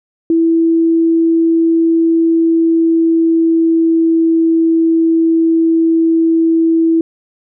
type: tone with pitch glide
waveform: sine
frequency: 329.6 to 327.7 Hz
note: E4 to E4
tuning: 0 to -10 cents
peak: -8 dBFS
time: 0.3-7.01 s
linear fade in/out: 2 ms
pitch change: -10 cents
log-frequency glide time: 2.29-4.39 s
effects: none